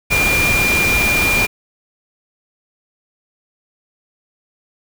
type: tone in noise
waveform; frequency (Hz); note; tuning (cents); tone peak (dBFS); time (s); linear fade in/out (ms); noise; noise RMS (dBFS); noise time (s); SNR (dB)
sine; 2398; D7; +36; -14; 0.1-1.47; 20; pink; -19; 0.1-1.47; +2
effects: none